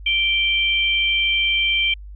sine tone pair together, 2349 / 3136 Hz, D7 / G7, 0 / 0 cents, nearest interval perfect fourth, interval 500 cents, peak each -19 dBFS, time 0.06-1.94 s, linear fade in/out 5 ms, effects added 50 Hz sine -34 dBFS peak until 2.15 s

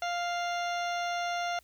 harmonic tone, 698.5 Hz, F5, in tune, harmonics 1 / 2 / 3 / 4 / 5 / 6 / 8 / 9, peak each -31 / -37 / -41 / -43 / -45 / -47 / -49 / -50 dBFS, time 0.02-1.59 s, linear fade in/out 2 ms, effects added 60 Hz sine -65 dBFS peak until 1.63 s + white hiss -65 dBFS RMS until 1.63 s

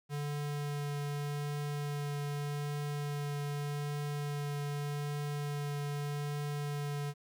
square tone with vibrato, 145.3 Hz, D3, 18 cents flat, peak -35 dBFS, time 0.09-7.14 s, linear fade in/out 50 ms, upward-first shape triangle, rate 0.83 Hz, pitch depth 10 cents each way, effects 11-bit

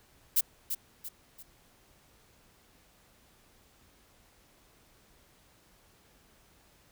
violet noise with echo, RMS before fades -24 dBFS, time 0.36-0.41 s, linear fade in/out 10 ms, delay 340 ms, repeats 3, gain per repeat -8 dB, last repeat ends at 1.43 s, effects pink hiss -63 dBFS RMS until 6.91 s

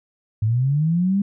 sine linear sweep, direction up, 103.83 to 204 Hz, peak -16 dBFS, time 0.42-1.22 s, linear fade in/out 5 ms, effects none

